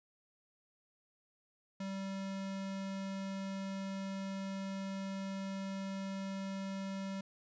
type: tone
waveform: square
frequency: 194 Hz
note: G3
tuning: 18 cents flat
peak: -39 dBFS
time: 1.8-7.21 s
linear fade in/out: 5 ms
effects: resampled to 16000 Hz